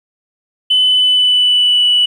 sine tone with pitch glide, 3016 to 2956 Hz, F#7 to F#7, +32 to -2 cents, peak -7 dBFS, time 0.7-2.06 s, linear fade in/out 10 ms, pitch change -34 cents, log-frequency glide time 0.82-1.88 s, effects tanh soft clip ceiling -4 dBFS + 8-bit

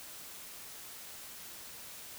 silence, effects white hiss -48 dBFS RMS until 2.18 s

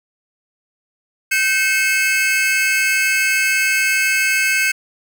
45% pulse tone cluster, 1542 / 2167 / 2599 Hz, G6 / C#7 / E7, -29 / -40 / -25 cents, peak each -19 dBFS, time 1.31-4.72 s, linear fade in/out 10 ms, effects none

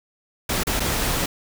pink noise with dropouts, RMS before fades -23 dBFS, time 0.49-1.26 s, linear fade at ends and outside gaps 5 ms, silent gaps 0.635-0.669 / 0.797-0.802 s, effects none

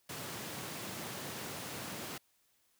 pink high-pass noise, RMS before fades -43 dBFS, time 0.09-2.18 s, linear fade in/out 5 ms, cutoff 110 Hz, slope 24 dB/octave, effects white hiss -73 dBFS RMS until 2.79 s

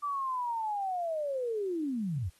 sine linear sweep, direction down, 1174.7 to 76.3 Hz, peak -30 dBFS, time 0.02-2.3 s, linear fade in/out 20 ms, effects white hiss -65 dBFS RMS until 2.39 s + AAC 32 kbps

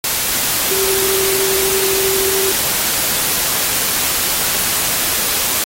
sine tone in noise, 386 Hz, G4, 27 cents flat, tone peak -19 dBFS, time 0.71-2.52 s, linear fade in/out 2 ms, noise white, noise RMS -17 dBFS, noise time 0.04-5.64 s, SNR -5 dB, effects AAC 48 kbps

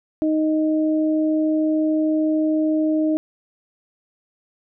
sine tone pair together, 311.1 / 622.3 Hz, D#4 / D#5, 0 / 0 cents, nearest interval octave, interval 1200 cents, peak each -17 / -25 dBFS, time 0.22-3.17 s, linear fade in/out 0 ms, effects none

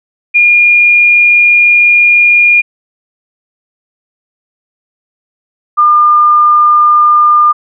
sine tone pair in turn, 2422 / 1204.7 Hz, D#7 / D6, -47 / +44 cents, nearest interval octave, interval 1209 cents, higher first, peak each -3 dBFS, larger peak neither, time 0.34-2.62 / 5.77-7.53 s, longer first, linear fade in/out 20 ms, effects none

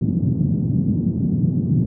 white band-pass noise, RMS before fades -19 dBFS, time 0.01-1.86 s, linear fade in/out 10 ms, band 110 to 210 Hz, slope 24 dB/octave, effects none

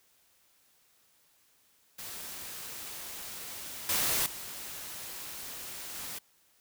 white noise with level steps, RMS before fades -42 / -29 / -42 / -40 dBFS, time 1.98-6.19 s, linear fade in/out 10 ms, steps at 3.89 / 4.26 / 5.95 s, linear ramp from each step 2 ms, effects white hiss -67 dBFS RMS until 6.6 s

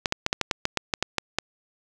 clicks, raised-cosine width 0.2 ms, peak -5 dBFS, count 12, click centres 0.058 / 0.124 / 0.264 / 0.329 / 0.413 / 0.512 / 0.654 / 0.773 / 0.938 / 1.026 / 1.183 / 1.386 s, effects none

